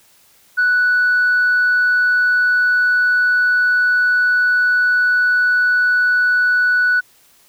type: tone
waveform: sine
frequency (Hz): 1480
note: F#6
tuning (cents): 0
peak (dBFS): -10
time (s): 0.57-7.01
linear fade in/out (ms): 20
effects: tanh soft clip ceiling -9 dBFS + white hiss -52 dBFS RMS until 7.48 s